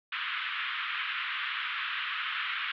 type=band-pass noise; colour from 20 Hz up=pink; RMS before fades=-34 dBFS; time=0.12-2.72 s; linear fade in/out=5 ms; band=1200 to 3400 Hz; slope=48 dB/octave; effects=none